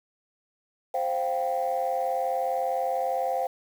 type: chord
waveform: sine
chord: C suspended fourth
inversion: none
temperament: equal with one note detuned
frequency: 523.3 / 704.1 / 784 Hz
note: C5 / F5 / G5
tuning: 0 / +14 / 0 cents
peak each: -28 dBFS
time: 0.94-3.47 s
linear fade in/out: 5 ms
effects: tanh soft clip ceiling -18 dBFS + 8-bit